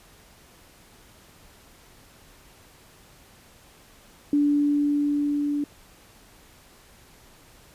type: tone with level ramp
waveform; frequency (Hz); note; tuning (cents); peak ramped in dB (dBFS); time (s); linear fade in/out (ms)
sine; 290.5; D4; -19; -17 to -23; 4.33-5.64; 2
effects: pink hiss -53 dBFS RMS until 7.74 s + resampled to 32000 Hz